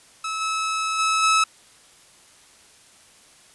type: tone with level steps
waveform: sawtooth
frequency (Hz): 1298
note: E6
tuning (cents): -27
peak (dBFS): -22 / -19 / -15 / -12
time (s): 0.24-1.44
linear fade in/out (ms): 5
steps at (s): 0.4 / 0.98 / 1.22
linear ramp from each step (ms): 20
effects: white hiss -52 dBFS RMS until 3.54 s + resampled to 24000 Hz